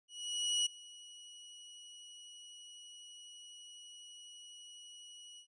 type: tone with ADSR envelope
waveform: sawtooth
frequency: 2922 Hz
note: F#7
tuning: 22 cents flat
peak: -26 dBFS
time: 0.08-5.47 s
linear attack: 580 ms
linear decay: 10 ms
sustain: -22 dB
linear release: 86 ms
effects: resampled to 22050 Hz